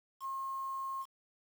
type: tone with quantisation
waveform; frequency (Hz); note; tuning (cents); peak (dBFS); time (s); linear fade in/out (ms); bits
sine; 1073; C6; +43; -36; 0.2-1.06; 50; 9
effects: none